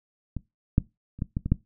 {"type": "clicks", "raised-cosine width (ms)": 5, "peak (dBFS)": [-18, -6, -29, -15, -14, -16, -7], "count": 7, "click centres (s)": [0.367, 0.781, 1.19, 1.221, 1.369, 1.46, 1.52], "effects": ["noise-tail reverb RT60 0.2 s tail -20 dB re dry"]}